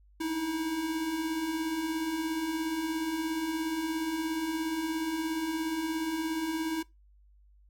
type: beating tone pair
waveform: square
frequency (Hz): 305.1 / 322.1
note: D#4 / E4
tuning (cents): -34 / -40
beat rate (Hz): 17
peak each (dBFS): -40 / -31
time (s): 0.2-6.83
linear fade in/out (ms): 10
effects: noise-tail reverb RT60 0.2 s tail -21 dB re dry + added 50 Hz sine -57 dBFS peak until 7.69 s